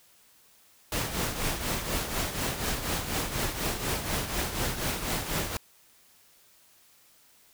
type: noise with tremolo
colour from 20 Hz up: pink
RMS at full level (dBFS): -28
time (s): 0.92-5.57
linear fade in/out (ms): 2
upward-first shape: triangle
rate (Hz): 4.1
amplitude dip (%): 65
effects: white hiss -60 dBFS RMS until 7.53 s